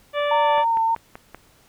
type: harmonic tone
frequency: 583 Hz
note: D5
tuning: 13 cents flat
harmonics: 1 / 2 / 3 / 4 / 5 / 6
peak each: -21 / -27 / -31 / -33 / -35 / -37 dBFS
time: 0.13-0.65 s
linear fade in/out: 50 ms
type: tone with vibrato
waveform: sine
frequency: 909 Hz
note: A#5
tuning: 44 cents flat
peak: -17 dBFS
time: 0.31-0.95 s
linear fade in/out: 5 ms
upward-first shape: sine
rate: 3.4 Hz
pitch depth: 20 cents each way
type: click train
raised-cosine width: 0.5 ms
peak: -21 dBFS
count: 5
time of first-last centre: 0.58-1.346 s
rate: 5.22 Hz
effects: pink hiss -56 dBFS RMS until 1.68 s